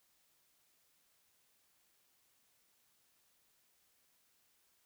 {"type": "silence", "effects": ["white hiss -74 dBFS RMS until 4.85 s"]}